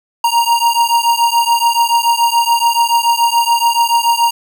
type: beating tone pair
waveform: square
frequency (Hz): 932.3 / 939.3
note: A#5 / A#5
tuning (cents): 0 / +13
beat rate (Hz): 7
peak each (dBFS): -14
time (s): 0.24-4.31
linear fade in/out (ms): 5
effects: none